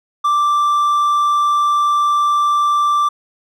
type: tone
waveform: triangle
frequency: 1174.7 Hz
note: D6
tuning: in tune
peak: -10 dBFS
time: 0.24-3.09 s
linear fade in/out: 10 ms
effects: none